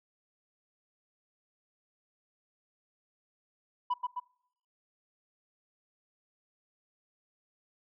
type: tone with echo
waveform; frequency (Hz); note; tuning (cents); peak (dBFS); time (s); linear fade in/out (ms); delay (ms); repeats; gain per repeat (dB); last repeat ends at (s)
sine; 987.8; B5; 0; -24; 3.9-3.94; 10; 130; 2; -4; 4.2
effects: noise-tail reverb RT60 0.8 s tail -26 dB re dry + tanh soft clip ceiling -26 dBFS